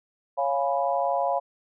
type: chord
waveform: sine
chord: C# dominant seventh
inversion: none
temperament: equal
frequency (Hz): 554.4 / 698.5 / 830.6 / 987.8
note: C#5 / E#5 / G#5 / B5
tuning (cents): 0 / 0 / 0 / 0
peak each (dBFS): -27 / -26 / -29 / -30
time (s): 0.37-1.4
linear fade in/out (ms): 20
effects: none